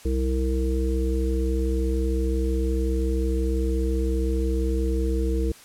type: harmonic tone with a mistuned harmonic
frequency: 65.41 Hz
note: C2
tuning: in tune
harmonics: 1 / 3 / 5 / 7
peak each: -22 / -33 / -29 / -30 dBFS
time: 0.05-5.52 s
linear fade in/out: 5 ms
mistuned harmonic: 1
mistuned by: -69 cents
effects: white hiss -48 dBFS RMS until 5.64 s + low-pass 11000 Hz 12 dB/octave